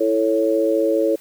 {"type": "chord", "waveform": "sine", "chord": "A major", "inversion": "second", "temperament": "equal", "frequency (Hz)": [329.6, 440, 554.4], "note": ["E4", "A4", "C#5"], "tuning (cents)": [0, 0, 0], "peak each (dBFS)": [-20, -20, -19], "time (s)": [0, 1.16], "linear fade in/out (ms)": 10, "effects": ["white hiss -48 dBFS RMS until 1.2 s"]}